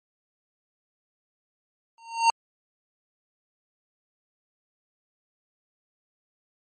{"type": "tone with exponential growth", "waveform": "square", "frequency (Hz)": 917, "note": "A#5", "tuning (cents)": -29, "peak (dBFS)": -14, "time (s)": [1.98, 2.3], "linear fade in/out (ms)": 1, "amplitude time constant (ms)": 68, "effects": ["MP3 32 kbps"]}